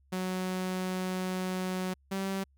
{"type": "tone pair in turn", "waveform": "sawtooth", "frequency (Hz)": [185, 193.35], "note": ["F#3", "G3"], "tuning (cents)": [0, -24], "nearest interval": "minor second", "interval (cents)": 76, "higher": "second", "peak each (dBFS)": -27, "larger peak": "neither", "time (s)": [[0.12, 1.94], [2.11, 2.44]], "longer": "first", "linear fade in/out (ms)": 10, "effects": ["added 68 Hz sine -62 dBFS peak until 2.57 s"]}